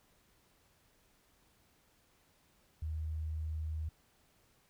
sine tone, 78.4 Hz, D#2, 14 cents sharp, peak -35 dBFS, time 2.82-3.89 s, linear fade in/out 5 ms, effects pink hiss -70 dBFS RMS until 4.69 s

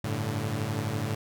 sawtooth chord, G suspended second, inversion none, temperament equal with one note detuned, 98 / 110 / 144.64 Hz, G2 / A2 / D3, 0 / 0 / -26 cents, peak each -31 / -27 / -30 dBFS, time 0.04-1.15 s, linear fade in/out 5 ms, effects none

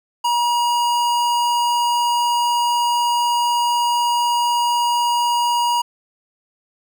square tone with notch filter, 956 Hz, A#5, 43 cents sharp, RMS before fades -18 dBFS, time 0.24-5.82 s, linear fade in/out 10 ms, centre 12000 Hz, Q 1.8, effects none

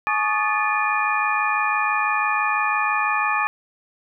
sine tone cluster, 847 / 1122 / 1228 / 1747 / 2435 Hz, G#5 / C#6 / D#6 / A6 / D#7, +34 / +21 / -23 / -13 / -38 cents, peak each -25 dBFS, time 0.07-3.47 s, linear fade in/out 0 ms, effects none

